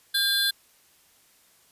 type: tone cluster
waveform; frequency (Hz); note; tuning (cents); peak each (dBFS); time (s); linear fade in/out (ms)
square; 1603 / 3459 / 4136; G6 / A7 / C8; +38 / -30 / -21; -28 / -26 / -26; 0.14-0.51; 10
effects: white hiss -60 dBFS RMS until 1.71 s + resampled to 32000 Hz